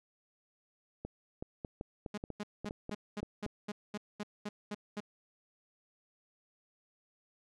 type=clicks; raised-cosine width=2 ms; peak=-26 dBFS; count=12; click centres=1.05 / 1.425 / 1.648 / 1.811 / 2.062 / 2.239 / 2.303 / 2.646 / 2.709 / 2.894 / 3.23 / 3.463 s
type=tone bursts; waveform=sawtooth; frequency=207.7 Hz; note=G#3; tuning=in tune; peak=-33 dBFS; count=12; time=2.14-5.004 s; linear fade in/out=5 ms; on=37 ms; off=220 ms
effects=low-pass 7000 Hz 12 dB/octave